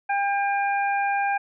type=harmonic tone; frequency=801 Hz; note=G5; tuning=37 cents sharp; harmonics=1 / 2 / 3; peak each=-22 / -28 / -31 dBFS; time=0.09-1.38 s; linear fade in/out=10 ms; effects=none